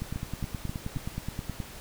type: two click trains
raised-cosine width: 5 ms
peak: -20 / -20 dBFS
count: 16 / 4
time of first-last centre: 0.02-1.602 / 0.16-0.962 s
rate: 9.48 / 3.74 Hz
effects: pink hiss -45 dBFS RMS until 1.8 s